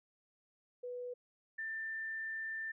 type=tone pair in turn; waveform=sine; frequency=492.6 / 1784 Hz; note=B4 / A6; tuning=-5 / +23 cents; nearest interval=octave + minor seventh; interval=2228 cents; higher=second; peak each=-40 / -38 dBFS; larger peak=second; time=0.83-1.14 / 1.58-2.72 s; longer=second; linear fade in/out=10 ms; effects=none